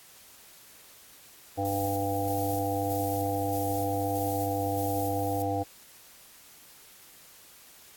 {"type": "harmonic tone", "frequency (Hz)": 99.3, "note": "G2", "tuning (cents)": 23, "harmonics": [1, 3, 5, 7, 8], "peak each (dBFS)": [-33, -33, -33, -33, -33], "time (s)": [1.57, 5.64], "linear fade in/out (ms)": 20}
{"type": "noise with tremolo", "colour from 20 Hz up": "violet", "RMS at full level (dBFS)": -38, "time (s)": [1.65, 5.42], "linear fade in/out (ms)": 0, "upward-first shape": "square", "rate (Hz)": 1.6, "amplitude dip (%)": 40}
{"effects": ["white hiss -53 dBFS RMS until 7.96 s", "AAC 64 kbps"]}